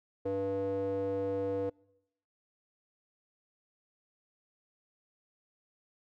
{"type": "tone with band-pass filter", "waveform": "square", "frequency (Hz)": 97.6, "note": "G2", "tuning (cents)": -7, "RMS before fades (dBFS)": -33, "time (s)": [0.25, 1.7], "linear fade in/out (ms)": 10, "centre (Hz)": 440, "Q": 7.6, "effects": ["noise-tail reverb RT60 0.9 s tail -26 dB re dry"]}